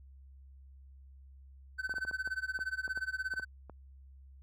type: tone with tremolo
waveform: triangle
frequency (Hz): 1526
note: G6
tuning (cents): -47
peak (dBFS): -29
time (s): 1.78-3.45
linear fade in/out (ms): 20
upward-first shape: sine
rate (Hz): 17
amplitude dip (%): 95
type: clicks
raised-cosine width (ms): 1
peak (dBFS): -34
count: 12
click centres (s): 1.895 / 1.94 / 1.983 / 2.05 / 2.112 / 2.275 / 2.59 / 2.879 / 2.975 / 3.338 / 3.397 / 3.697
effects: added 67 Hz sine -52 dBFS peak until 4.42 s